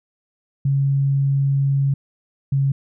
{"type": "tone pair in turn", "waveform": "sine", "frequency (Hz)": [138.2, 137.44], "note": ["C#3", "C#3"], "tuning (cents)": [-5, -14], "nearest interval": "unison", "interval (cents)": 9, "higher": "first", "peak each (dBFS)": -15, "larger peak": "neither", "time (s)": [[0.65, 1.94], [2.52, 2.72]], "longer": "first", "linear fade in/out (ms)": 5, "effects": []}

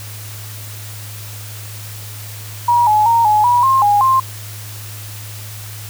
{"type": "tone with pitch steps", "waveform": "sine", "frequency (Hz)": [956, 849, 927, 846, 970, 1063, 821, 1054], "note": ["A#5", "G#5", "A#5", "G#5", "B5", "C6", "G#5", "C6"], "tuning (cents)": [43, 38, -10, 32, -31, 27, -20, 12], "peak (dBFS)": -9, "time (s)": [2.68, 4.2], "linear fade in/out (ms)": 5, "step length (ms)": 190, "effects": ["added 105 Hz sine -30 dBFS peak until 5.89 s", "white hiss -34 dBFS RMS until 5.89 s"]}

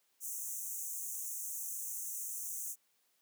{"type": "high-pass noise", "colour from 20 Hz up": "pink", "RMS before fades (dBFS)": -41, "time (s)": [0.2, 2.76], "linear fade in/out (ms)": 50, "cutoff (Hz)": 6100, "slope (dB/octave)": 96, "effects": ["white hiss -75 dBFS RMS until 3.21 s", "high-pass 200 Hz 12 dB/octave"]}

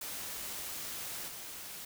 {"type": "noise with level steps", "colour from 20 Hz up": "white", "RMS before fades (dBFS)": [-41, -45], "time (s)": [0.01, 1.85], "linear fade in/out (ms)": 5, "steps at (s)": 1.28, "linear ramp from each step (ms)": 2, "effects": []}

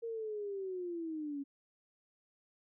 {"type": "linear sweep", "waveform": "sine", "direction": "down", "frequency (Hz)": [466.2, 274.9], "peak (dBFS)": -37, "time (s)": [0.02, 1.44], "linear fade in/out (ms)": 20, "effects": []}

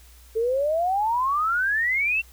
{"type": "exponential sweep", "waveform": "sine", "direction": "up", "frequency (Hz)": [435.1, 2741], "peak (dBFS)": -20, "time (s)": [0.35, 2.22], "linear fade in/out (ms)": 20, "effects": ["added 60 Hz sine -48 dBFS peak until 2.32 s", "white hiss -54 dBFS RMS until 2.32 s"]}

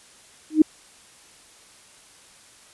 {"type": "tone with exponential growth", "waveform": "sine", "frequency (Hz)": 310.7, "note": "D#4", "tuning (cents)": -2, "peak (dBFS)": -6, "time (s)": [0.5, 0.62], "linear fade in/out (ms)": 5, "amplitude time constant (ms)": 26, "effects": ["white hiss -51 dBFS RMS until 2.73 s", "resampled to 24000 Hz"]}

